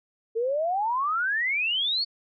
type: exponential sweep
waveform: sine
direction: up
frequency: 440 to 4532 Hz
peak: -23 dBFS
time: 0.35-2.05 s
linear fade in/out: 20 ms
effects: none